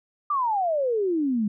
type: exponential sweep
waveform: sine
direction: down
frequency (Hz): 1209 to 200.7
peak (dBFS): -21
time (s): 0.3-1.48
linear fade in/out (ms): 5
effects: none